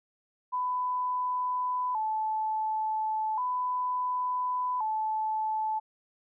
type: tone with vibrato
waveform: sine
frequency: 932.3 Hz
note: A#5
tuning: in tune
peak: -27 dBFS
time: 0.52-5.8 s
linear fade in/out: 20 ms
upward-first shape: square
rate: 0.35 Hz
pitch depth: 120 cents each way
effects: none